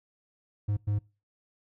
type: tone bursts at uneven times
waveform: triangle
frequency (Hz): 103.3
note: G#2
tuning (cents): -9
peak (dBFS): -23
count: 2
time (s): 0.68-0.77 / 0.87-0.99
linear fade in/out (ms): 10
effects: noise-tail reverb RT60 0.3 s tail -23 dB re dry